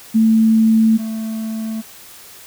sine / triangle tone pair in turn, 222.2 / 221.3 Hz, A3 / A3, +17 / +10 cents, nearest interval unison, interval 7 cents, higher first, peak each -9 / -19 dBFS, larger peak first, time 0.14-0.98 / 0.98-1.82 s, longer neither, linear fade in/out 20 ms, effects white hiss -40 dBFS RMS until 2.46 s

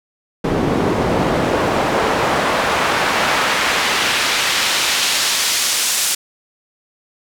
pink noise with band-pass filter sweep, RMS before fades -17 dBFS, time 0.44-6.15 s, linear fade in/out 5 ms, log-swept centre 280 to 7700 Hz, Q 0.7, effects none

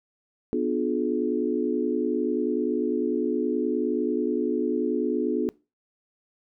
sine chord, B diminished seventh, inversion none, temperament just, 246.9 / 296.3 / 355.6 / 426.7 Hz, B3 / D4 / F4 / Ab4, 0 / +15 / +31 / +47 cents, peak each -28 dBFS, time 0.53-5.49 s, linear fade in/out 0 ms, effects noise-tail reverb RT60 0.3 s tail -23 dB re dry

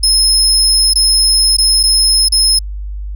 30% pulse tone with dropouts, 5170 Hz, E8, 34 cents flat, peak -4 dBFS, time 0.03-2.59 s, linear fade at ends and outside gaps 5 ms, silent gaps 0.936-0.956 / 1.568-1.583 / 1.831-1.835 / 2.286-2.321 s, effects added 50 Hz sine -20 dBFS peak until 3.15 s

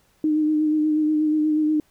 sine tone with vibrato, 306.6 Hz, D#4, 25 cents flat, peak -17 dBFS, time 0.24-1.8 s, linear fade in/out 2 ms, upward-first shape sine, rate 8.3 Hz, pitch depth 24 cents each way, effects pink hiss -62 dBFS RMS until 1.9 s

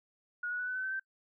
sine tone with pitch steps, 1447 / 1464.7 / 1482.5 / 1500.6 / 1518.9 / 1537.5 / 1556.2 Hz, F#6 / F#6 / F#6 / F#6 / F#6 / G6 / G6, -39 / -18 / +3 / +24 / +45 / -34 / -13 cents, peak -33 dBFS, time 0.43-0.997 s, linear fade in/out 5 ms, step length 81 ms, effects noise-tail reverb RT60 0.1 s tail -25 dB re dry

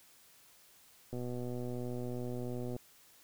click train, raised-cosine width 2 ms, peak -28 dBFS, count 202, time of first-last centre 1.13-2.764 s, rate 123 Hz, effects white hiss -62 dBFS RMS until 3.23 s

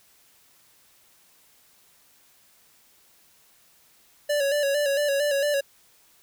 square tone with vibrato, 571 Hz, D5, 49 cents flat, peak -22 dBFS, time 4.29-5.61 s, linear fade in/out 10 ms, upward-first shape square, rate 4.4 Hz, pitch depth 47 cents each way, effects white hiss -59 dBFS RMS until 6.22 s

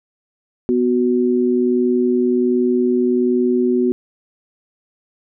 sine tone pair together, 247.7 / 369 Hz, B3 / F#4, +5 / -5 cents, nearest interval perfect fifth, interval 690 cents, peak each -16 dBFS, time 0.69-3.92 s, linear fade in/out 0 ms, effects none

